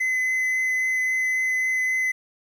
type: tone with vibrato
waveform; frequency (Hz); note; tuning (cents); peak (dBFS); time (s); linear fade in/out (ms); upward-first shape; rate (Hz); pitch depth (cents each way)
triangle; 2033; B6; +50; -19; 0-2.12; 10; triangle; 3.7; 9
effects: 9-bit